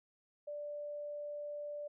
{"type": "tone", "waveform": "sine", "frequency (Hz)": 587.3, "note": "D5", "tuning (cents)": 0, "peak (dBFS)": -40, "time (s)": [0.47, 1.88], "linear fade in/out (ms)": 10, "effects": []}